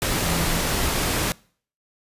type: tone in noise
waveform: sine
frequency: 167.6 Hz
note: E3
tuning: 29 cents sharp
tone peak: -28 dBFS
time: 0.23-0.6 s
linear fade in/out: 0 ms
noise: pink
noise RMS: -23 dBFS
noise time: 0.02-1.32 s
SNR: -8 dB
effects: noise-tail reverb RT60 0.5 s tail -24 dB re dry + resampled to 32000 Hz